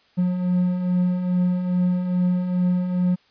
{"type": "beating tone pair", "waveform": "triangle", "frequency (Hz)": [178, 180.4], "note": ["F3", "F#3"], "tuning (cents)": [33, -44], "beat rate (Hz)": 2.4, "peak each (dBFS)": [-26, -17], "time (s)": [0.17, 3.16], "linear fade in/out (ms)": 20, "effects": ["white hiss -59 dBFS RMS until 3.3 s", "resampled to 11025 Hz"]}